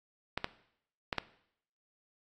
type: clicks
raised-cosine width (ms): 0.3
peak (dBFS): -15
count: 4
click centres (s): 0.376 / 0.444 / 1.128 / 1.183
effects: noise-tail reverb RT60 0.7 s tail -17 dB re dry + AAC 48 kbps